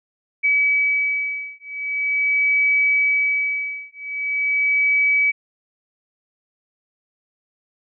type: beating tone pair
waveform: sine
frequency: 2283 / 2283.43 Hz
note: D7 / D7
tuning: -50 / -49 cents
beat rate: 0.43 Hz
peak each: -20 dBFS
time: 0.43-5.32 s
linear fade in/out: 20 ms
effects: none